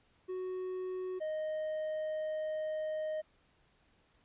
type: tone pair in turn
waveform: triangle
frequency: 370 / 621 Hz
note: F#4 / D#5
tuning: 0 / -3 cents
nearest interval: major sixth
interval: 897 cents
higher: second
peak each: -34 / -32 dBFS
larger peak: second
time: 0.28-1.2 / 1.2-3.22 s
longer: second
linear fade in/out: 20 ms
effects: pink hiss -70 dBFS RMS until 4.24 s + resampled to 8000 Hz